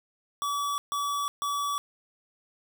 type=tone bursts; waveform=square; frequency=1144 Hz; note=D6; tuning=46 cents flat; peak=-28 dBFS; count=3; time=0.42-1.78 s; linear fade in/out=0 ms; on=360 ms; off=140 ms; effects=none